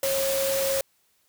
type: tone in noise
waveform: sine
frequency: 544 Hz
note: C#5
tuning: 33 cents flat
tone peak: -24 dBFS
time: 0.03-0.81 s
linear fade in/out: 2 ms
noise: white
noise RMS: -29 dBFS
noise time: 0.03-0.81 s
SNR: +2 dB
effects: white hiss -67 dBFS RMS until 1.28 s